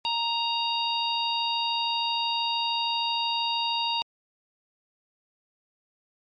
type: harmonic tone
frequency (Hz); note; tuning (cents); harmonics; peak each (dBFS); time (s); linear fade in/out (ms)
933; A#5; +1; 1 / 3 / 4 / 5; -28 / -30 / -30 / -34; 0.05-4.02; 0
effects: MP3 48 kbps